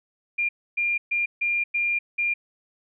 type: tone bursts at uneven times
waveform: sine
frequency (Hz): 2400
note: D7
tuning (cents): +37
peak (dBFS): -21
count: 6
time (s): 0.38-0.49 / 0.77-0.98 / 1.11-1.26 / 1.41-1.64 / 1.74-1.99 / 2.18-2.34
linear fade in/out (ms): 10
effects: none